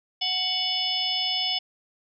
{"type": "harmonic tone with a mistuned harmonic", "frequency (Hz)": 740, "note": "F#5", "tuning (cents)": 0, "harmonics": [1, 3, 4, 5, 6, 7], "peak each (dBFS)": [-35, -37, -27, -30, -38, -29], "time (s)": [0.21, 1.59], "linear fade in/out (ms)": 10, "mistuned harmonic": 5, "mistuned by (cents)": -110, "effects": []}